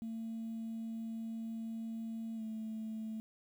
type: tone with pitch glide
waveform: sine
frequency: 225.5 to 220 Hz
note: A3 to A3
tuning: +43 to 0 cents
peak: -37 dBFS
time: 0.02-3.2 s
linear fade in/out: 0 ms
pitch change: -43 cents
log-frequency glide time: 2.35-2.42 s
effects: tanh soft clip ceiling -36 dBFS + 11-bit